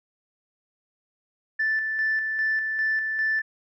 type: tone with tremolo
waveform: sine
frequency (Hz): 1760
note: A6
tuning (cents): 0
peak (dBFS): -20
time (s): 1.59-3.42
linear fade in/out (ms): 10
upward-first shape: square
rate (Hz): 2.5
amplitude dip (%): 40
effects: tanh soft clip ceiling -17 dBFS